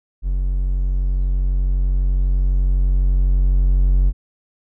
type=tone with level ramp; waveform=triangle; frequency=45.98 Hz; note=F#1; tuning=10 cents flat; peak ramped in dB=-15 to -9 dBFS; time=0.22-4.13 s; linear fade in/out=50 ms; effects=none